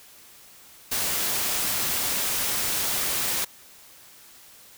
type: noise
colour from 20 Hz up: white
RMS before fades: -26 dBFS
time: 0.91-3.45 s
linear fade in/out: 10 ms
effects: white hiss -50 dBFS RMS until 4.77 s